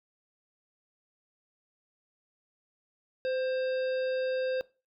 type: harmonic tone with a mistuned harmonic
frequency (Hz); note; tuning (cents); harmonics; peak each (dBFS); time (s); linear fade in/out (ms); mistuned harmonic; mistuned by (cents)
530; C5; +22; 1 / 3 / 5 / 7 / 9; -28 / -41 / -46 / -48 / -51; 3.25-4.61; 0; 1; -46
effects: noise-tail reverb RT60 0.3 s tail -20 dB re dry